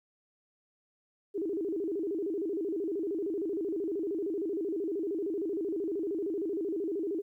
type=tone with vibrato; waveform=sine; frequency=361.6 Hz; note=F#4; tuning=40 cents flat; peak=-30 dBFS; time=1.34-7.22 s; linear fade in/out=20 ms; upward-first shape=square; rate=13 Hz; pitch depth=190 cents each way; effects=12-bit